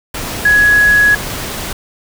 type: tone in noise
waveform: sine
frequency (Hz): 1676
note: G#6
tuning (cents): +15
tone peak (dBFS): -6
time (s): 0.45-1.15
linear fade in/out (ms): 5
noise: pink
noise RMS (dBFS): -22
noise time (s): 0.14-1.73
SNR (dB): +13
effects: none